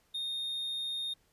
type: tone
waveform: triangle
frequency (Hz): 3683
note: A#7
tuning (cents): -22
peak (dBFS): -32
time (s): 0.14-1.14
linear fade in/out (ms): 10
effects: pink hiss -70 dBFS RMS until 1.32 s + resampled to 32000 Hz